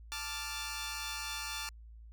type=chord; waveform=10% pulse; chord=D minor; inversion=second; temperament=equal; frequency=880 / 1174.7 / 1396.9 Hz; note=A5 / D6 / F6; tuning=0 / 0 / 0 cents; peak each=-34 dBFS; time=0.12-1.69 s; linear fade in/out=0 ms; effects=added 56 Hz sine -49 dBFS peak until 2.12 s